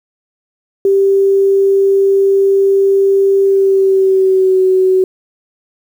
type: tone with pitch glide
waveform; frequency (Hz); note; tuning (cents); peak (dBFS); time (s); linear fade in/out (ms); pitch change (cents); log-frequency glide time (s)
sine; 392 to 374.7; G4 to F#4; 0 to +22; -7; 0.85-5.04; 2; -78; 3.45-4.61
effects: 7-bit